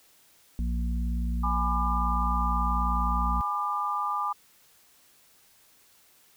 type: harmonic tone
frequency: 58.8 Hz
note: A#1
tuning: 16 cents sharp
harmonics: 1 / 3 / 4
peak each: -26 / -36 / -37 dBFS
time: 0.59-3.41 s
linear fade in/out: 0 ms
type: chord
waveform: sine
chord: G# diminished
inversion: none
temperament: just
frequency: 830.6 / 996.7 / 1196.1 Hz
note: G#5 / B5 / D6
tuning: 0 / +16 / +31 cents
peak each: -33 / -33 / -28 dBFS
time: 1.43-4.33 s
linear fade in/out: 10 ms
effects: white hiss -60 dBFS RMS until 6.36 s